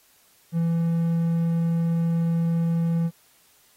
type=tone; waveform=triangle; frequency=167 Hz; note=E3; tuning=23 cents sharp; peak=-18 dBFS; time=0.52-3.11 s; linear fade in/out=50 ms; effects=white hiss -59 dBFS RMS until 3.76 s + AAC 48 kbps

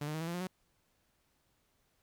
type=tone with pitch steps; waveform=sawtooth; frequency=146.6 / 152.38 / 158.4 / 164.65 / 171.14 / 177.9 / 184.92 Hz; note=D3 / D#3 / D#3 / E3 / F3 / F3 / F#3; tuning=-3 / -36 / +31 / -2 / -35 / +32 / -1 cents; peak=-32 dBFS; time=0.01-0.472 s; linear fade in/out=5 ms; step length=66 ms; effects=pink hiss -75 dBFS RMS until 2.02 s

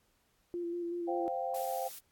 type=tone with vibrato; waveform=sine; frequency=345 Hz; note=F4; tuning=21 cents flat; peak=-34 dBFS; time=0.54-1.28 s; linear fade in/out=0 ms; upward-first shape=square; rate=5.3 Hz; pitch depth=18 cents each way
type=chord; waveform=sine; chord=C suspended fourth; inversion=none; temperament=equal; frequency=523.3 / 698.5 / 784 Hz; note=C5 / F5 / G5; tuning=0 / 0 / 0 cents; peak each=-37 dBFS; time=1.07-1.89 s; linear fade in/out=20 ms
type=noise; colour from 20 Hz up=blue; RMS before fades=-46 dBFS; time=1.54-1.99 s; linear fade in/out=5 ms
effects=pink hiss -73 dBFS RMS until 2.11 s + AAC 64 kbps

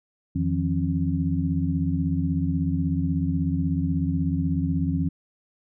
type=tone cluster; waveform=sine; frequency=84.6 / 157.2 / 173.5 / 270 Hz; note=E2 / D#3 / F3 / C#4; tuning=+45 / +18 / -11 / -45 cents; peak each=-27 dBFS; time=0.35-5.09 s; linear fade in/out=10 ms; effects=none

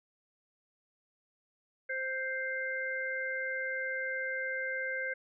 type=harmonic tone; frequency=523.3 Hz; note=C5; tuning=in tune; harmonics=1 / 3 / 4; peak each=-39 / -35 / -38 dBFS; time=1.89-5.14 s; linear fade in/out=10 ms; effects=none

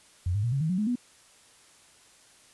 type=tone with pitch steps; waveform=sine; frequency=89 / 102.83 / 118.8 / 137.26 / 158.58 / 183.22 / 211.7 / 244.6 Hz; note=F2 / G#2 / A#2 / C#3 / D#3 / F#3 / G#3 / B3; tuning=+33 / -17 / +33 / -17 / +33 / -17 / +33 / -16 cents; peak=-24 dBFS; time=0.26-0.956 s; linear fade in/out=5 ms; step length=87 ms; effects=white hiss -57 dBFS RMS until 2.53 s + resampled to 24000 Hz

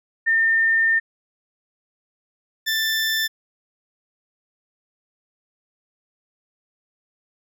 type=tone pair in turn; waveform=sine / 20% pulse; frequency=1810 / 1770.7 Hz; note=A6 / A6; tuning=+48 / +10 cents; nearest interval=unison; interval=38 cents; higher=first; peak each=-15 / -15 dBFS; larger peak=neither; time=0.26-1 / 2.66-3.28 s; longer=first; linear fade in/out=20 ms; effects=none

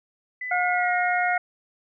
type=tone with pitch glide; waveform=sine; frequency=2000 to 1866.1 Hz; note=B6 to A#6; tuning=+21 to +1 cents; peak=-29 dBFS; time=0.41-1.38 s; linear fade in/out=5 ms; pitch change=-120 cents; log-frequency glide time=0.71-0.95 s
type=harmonic tone; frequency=718 Hz; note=F5; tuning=48 cents sharp; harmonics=1 / 2 / 3; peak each=-23 / -26 / -28 dBFS; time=0.51-1.38 s; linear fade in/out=5 ms
effects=none

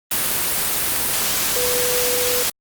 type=tone in noise; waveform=sine; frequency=493.9 Hz; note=B4; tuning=in tune; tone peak=-22 dBFS; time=1.56-2.43 s; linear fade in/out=5 ms; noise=white; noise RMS=-20 dBFS; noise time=0.11-2.5 s; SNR=-5 dB; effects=Opus 32 kbps

